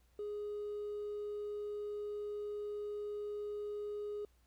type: tone with hard clipping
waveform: triangle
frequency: 415.3 Hz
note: G#4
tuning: in tune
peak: -38 dBFS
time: 0.19-4.25 s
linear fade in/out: 2 ms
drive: 2 dB
effects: added 60 Hz sine -67 dBFS peak until 4.46 s + pink hiss -75 dBFS RMS until 4.46 s